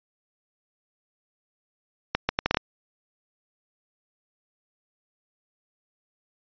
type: accelerating click train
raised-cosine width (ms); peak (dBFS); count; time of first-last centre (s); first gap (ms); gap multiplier
0.3; -5; 7; 2.15-2.571; 140; 0.71
effects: resampled to 11025 Hz